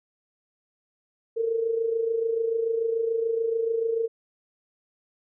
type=tone with amplitude modulation; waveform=sine; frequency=455.6 Hz; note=A#4; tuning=40 cents flat; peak=-20 dBFS; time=1.36-4.08 s; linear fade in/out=20 ms; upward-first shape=sine; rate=26.9 Hz; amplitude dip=60%; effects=none